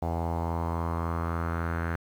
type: tone with low-pass filter sweep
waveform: sawtooth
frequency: 83.6 Hz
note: E2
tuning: 25 cents sharp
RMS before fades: -30 dBFS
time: 0.02-1.96 s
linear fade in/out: 5 ms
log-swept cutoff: 770 to 1600 Hz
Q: 3.9
effects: 9-bit